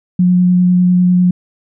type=tone with vibrato; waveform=sine; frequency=180 Hz; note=F#3; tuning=47 cents flat; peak=-7 dBFS; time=0.19-1.31 s; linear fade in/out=5 ms; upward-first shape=sine; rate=10 Hz; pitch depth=10 cents each way; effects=none